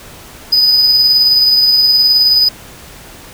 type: tone with tremolo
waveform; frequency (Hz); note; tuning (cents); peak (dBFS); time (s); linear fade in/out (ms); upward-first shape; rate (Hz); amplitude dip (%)
triangle; 4983; D#8; +2; -4; 0.52-2.49; 10; triangle; 19; 35
effects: pink hiss -35 dBFS RMS until 3.33 s